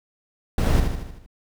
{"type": "noise with echo", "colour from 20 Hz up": "brown", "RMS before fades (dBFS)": -18, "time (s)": [0.58, 0.8], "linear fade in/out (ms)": 2, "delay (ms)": 77, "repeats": 6, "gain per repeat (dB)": -5, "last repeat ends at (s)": 1.262, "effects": []}